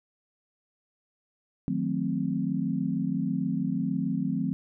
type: chord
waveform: sine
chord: D# diminished seventh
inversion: none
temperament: equal with one note detuned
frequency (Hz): 155.56 / 181.92 / 220 / 261.6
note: D#3 / F#3 / A3 / C4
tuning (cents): 0 / -29 / 0 / 0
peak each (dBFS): -33 / -30 / -32 / -30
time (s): 1.68-4.53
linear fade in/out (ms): 0
effects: none